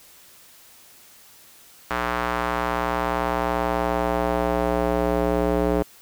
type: tone with band-pass filter sweep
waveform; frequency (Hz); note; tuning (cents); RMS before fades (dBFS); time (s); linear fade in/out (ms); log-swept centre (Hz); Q
square; 60.2; B1; -44; -23; 1.9-5.83; 10; 1300 to 470; 1.4
effects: white hiss -50 dBFS RMS until 6.01 s